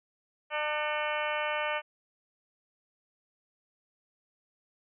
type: harmonic tone with a mistuned harmonic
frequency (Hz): 300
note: D4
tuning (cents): +37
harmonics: 2 / 3 / 4 / 5 / 6 / 7 / 8 / 9 / 10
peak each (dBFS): -34 / -36 / -37 / -38 / -39 / -39 / -40 / -41 / -41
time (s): 0.5-1.82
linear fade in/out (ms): 50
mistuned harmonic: 7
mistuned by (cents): +81
effects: none